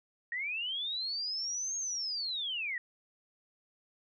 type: linear two-way sweep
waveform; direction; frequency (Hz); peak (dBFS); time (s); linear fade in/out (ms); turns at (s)
sine; up then down; 1850 to 6550 to 1850; -33; 0.32-2.78; 2; 1.77
effects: none